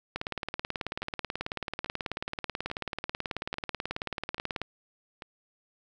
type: two click trains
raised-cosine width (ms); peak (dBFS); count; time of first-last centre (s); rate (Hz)
0.3; -24 / -16; 6 / 83; 1.02-5.222 / 0.16-4.617; 1.19 / 18.4
effects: none